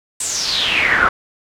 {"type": "noise with band-pass filter sweep", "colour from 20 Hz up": "brown", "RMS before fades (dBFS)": -17, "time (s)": [0.2, 1.09], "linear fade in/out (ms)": 5, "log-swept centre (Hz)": [8400, 1300], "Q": 5.9, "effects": []}